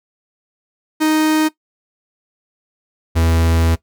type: tone pair in turn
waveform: 45% pulse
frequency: 311.1 / 82.4 Hz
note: D#4 / E2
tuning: 0 / 0 cents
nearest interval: octave + major seventh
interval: 2300 cents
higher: first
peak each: -12 dBFS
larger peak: neither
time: 1-1.49 / 3.15-3.76 s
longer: second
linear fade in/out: 20 ms
effects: noise-tail reverb RT60 0.1 s tail -18 dB re dry